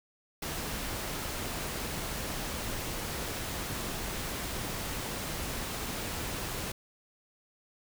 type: noise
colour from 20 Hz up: pink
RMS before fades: -36 dBFS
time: 0.42-6.72 s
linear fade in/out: 5 ms
effects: none